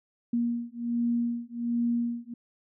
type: beating tone pair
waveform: sine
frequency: 236 / 237.3 Hz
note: A#3 / A#3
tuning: +22 / +31 cents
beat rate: 1.3 Hz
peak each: -29 dBFS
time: 0.33-2.34 s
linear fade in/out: 5 ms
effects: none